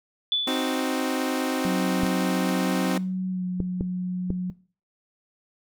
sine tone with exponential decay, 3470 Hz, A7, 25 cents flat, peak -19 dBFS, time 0.32-1.2 s, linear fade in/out 1 ms, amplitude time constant 190 ms
sawtooth chord, C diminished, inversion none, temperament equal, 261.6 / 311.1 / 370 Hz, C4 / Eb4 / Gb4, 0 / 0 / 0 cents, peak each -22 / -26 / -28 dBFS, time 0.47-2.98 s, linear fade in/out 5 ms
sine tone with pitch glide, 185.9 to 181.65 Hz, F#3 to F#3, +8 to -32 cents, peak -24 dBFS, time 1.65-4.5 s, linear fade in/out 0 ms, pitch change -40 cents, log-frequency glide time 3.3-3.45 s
clicks, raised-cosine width 3 ms, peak -14 dBFS, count 4, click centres 2.034 / 3.603 / 3.809 / 4.304 s
effects noise-tail reverb RT60 0.4 s tail -19 dB re dry

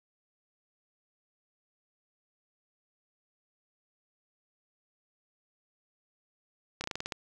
slowing click train, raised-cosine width 0.2 ms, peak -17 dBFS, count 8, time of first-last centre 6.81-7.122 s, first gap 30 ms, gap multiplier 1.13, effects none

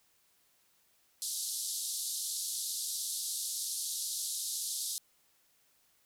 white band-pass noise, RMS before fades -37 dBFS, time 1.22-4.98 s, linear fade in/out 0 ms, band 3700 to 12000 Hz, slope 48 dB/octave, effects white hiss -70 dBFS RMS until 6.05 s

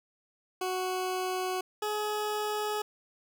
20% pulse tone pair in turn, 370 / 422.3 Hz, F#4 / G#4, 0 / +29 cents, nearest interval major second, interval 229 cents, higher second, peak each -25 dBFS, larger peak neither, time 0.61-1.61 / 1.82-2.82 s, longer neither, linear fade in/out 5 ms, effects none

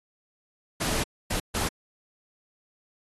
pink noise bursts at uneven times, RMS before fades -28 dBFS, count 3, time 0.8-1.04 / 1.3-1.4 / 1.54-1.69 s, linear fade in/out 10 ms, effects AAC 32 kbps

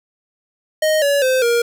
square tone with pitch steps, 622.3 / 567.4 / 517.3 / 471.6 Hz, D#5 / C#5 / C5 / A#4, 0 / +40 / -20 / +20 cents, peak -14 dBFS, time 0.82-1.62 s, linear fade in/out 5 ms, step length 200 ms, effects none

